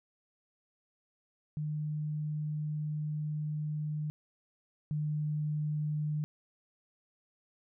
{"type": "tone pair in turn", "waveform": "sine", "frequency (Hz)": [151.5, 150.94], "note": ["D#3", "D3"], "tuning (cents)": [-46, 48], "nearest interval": "unison", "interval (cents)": 6, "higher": "first", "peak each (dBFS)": [-32, -30], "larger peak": "second", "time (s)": [[1.57, 4.1], [4.91, 6.24]], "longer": "first", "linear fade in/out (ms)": 0, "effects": []}